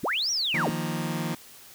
sine linear two-way sweep, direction up then down, 58.27 to 5880 to 58.27 Hz, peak -24 dBFS, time 0.03-0.7 s, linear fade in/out 10 ms, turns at 0.31 s
sawtooth chord, Eb suspended second, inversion none, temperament just, 155.56 / 175.01 / 233.3 Hz, Eb3 / F3 / Bb3, 0 / +4 / +2 cents, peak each -27 / -28 / -29 dBFS, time 0.54-1.35 s, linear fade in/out 5 ms
effects white hiss -49 dBFS RMS until 1.74 s

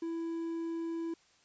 triangle tone with quantisation, 331.5 Hz, E4, 10 cents sharp, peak -32 dBFS, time 0.02-1.14 s, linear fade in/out 5 ms, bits 10, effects white hiss -66 dBFS RMS until 1.44 s + resampled to 16000 Hz

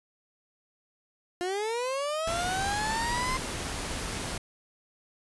30% pulse linear sweep, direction up, 348.4 to 1046.5 Hz, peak -26 dBFS, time 1.41-3.37 s, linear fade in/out 0 ms
pink noise, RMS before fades -34 dBFS, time 2.27-4.38 s, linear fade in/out 5 ms
effects resampled to 24000 Hz

